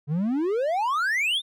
triangle exponential sweep, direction up, 138.59 to 3729 Hz, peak -20 dBFS, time 0.07-1.42 s, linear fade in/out 50 ms, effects none

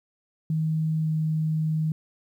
sine tone with pitch glide, 158 to 157 Hz, D#3 to D#3, +27 to +16 cents, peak -22 dBFS, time 0.5-1.92 s, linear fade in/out 2 ms, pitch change -11 cents, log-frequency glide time 1.02-1.07 s, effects 10-bit

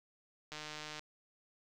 click train, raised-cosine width 0.2 ms, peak -27 dBFS, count 73, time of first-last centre 0.52-0.994 s, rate 152 Hz, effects none

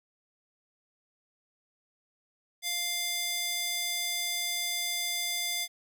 square tone with high-pass filter, 698.5 Hz, F5, in tune, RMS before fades -32 dBFS, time 2.62-5.68 s, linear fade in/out 50 ms, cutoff 3000 Hz, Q 0.91, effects none

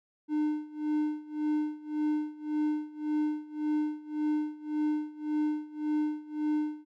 triangle tone with tremolo, 302.5 Hz, D#4, 49 cents flat, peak -23 dBFS, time 0.28-6.85 s, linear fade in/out 50 ms, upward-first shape sine, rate 1.8 Hz, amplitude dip 90%, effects none

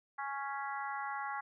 harmonic tone with a mistuned harmonic, 277.2 Hz, C#4, in tune, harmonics 3 / 4 / 5 / 6 / 7, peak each -40 / -42 / -44 / -46 / -47 dBFS, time 0.18-1.41 s, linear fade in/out 10 ms, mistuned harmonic 7, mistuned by +20 cents, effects none

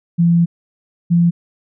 sine tone pair in turn, 170.1 / 171.38 Hz, F3 / F3, -45 / -32 cents, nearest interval unison, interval 13 cents, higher second, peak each -9 dBFS, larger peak neither, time 0.18-0.46 / 1.1-1.31 s, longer first, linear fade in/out 20 ms, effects none

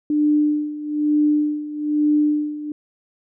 sine tone with tremolo, 298.7 Hz, D4, 29 cents sharp, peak -13 dBFS, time 0.1-2.72 s, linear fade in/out 2 ms, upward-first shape sine, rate 1.1 Hz, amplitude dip 80%, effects none

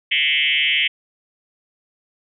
sine tone with frequency modulation, 2615 Hz, E7, 15 cents flat, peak -15 dBFS, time 0.11-0.88 s, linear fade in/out 10 ms, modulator 147 Hz, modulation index 4.3, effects none

